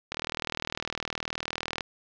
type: click train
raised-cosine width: 0.2 ms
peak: -12 dBFS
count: 68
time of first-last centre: 0.12-1.808 s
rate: 39.7 Hz
effects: low-pass 5000 Hz 12 dB/octave + 9-bit